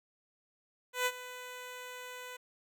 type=tone with ADSR envelope; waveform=10% pulse; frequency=499.4 Hz; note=B4; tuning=19 cents sharp; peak=-19 dBFS; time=0.93-2.37 s; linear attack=130 ms; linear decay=51 ms; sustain=-16 dB; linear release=10 ms; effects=none